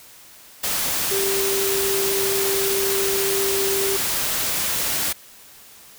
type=tone in noise; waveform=sine; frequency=392 Hz; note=G4; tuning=in tune; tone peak=-22 dBFS; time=1.11-3.97 s; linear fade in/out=10 ms; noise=white; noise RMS=-23 dBFS; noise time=0.63-5.13 s; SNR=-2 dB; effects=white hiss -46 dBFS RMS until 5.98 s